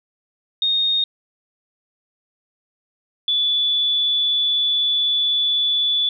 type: tone pair in turn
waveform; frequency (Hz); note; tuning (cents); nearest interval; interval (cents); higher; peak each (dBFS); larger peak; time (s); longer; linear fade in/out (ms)
sine; 3700 / 3456; A#7 / A7; -14 / -32; minor second; 118; first; -16; neither; 0.62-1.04 / 3.28-6.09; second; 2
effects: none